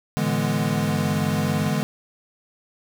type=chord; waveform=square; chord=E dominant seventh; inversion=third; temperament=equal; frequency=146.83 / 164.81 / 207.7 / 246.9 Hz; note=D3 / E3 / G#3 / B3; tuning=0 / 0 / 0 / 0 cents; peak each=-26 / -28 / -26 / -30 dBFS; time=0.17-1.83 s; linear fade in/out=0 ms
type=tone with pitch glide; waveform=square; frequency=113.4 to 99.29 Hz; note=A#2 to G2; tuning=-47 to +23 cents; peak=-31 dBFS; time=0.22-1.72 s; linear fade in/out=50 ms; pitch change=-230 cents; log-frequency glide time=0.55-1.04 s
effects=none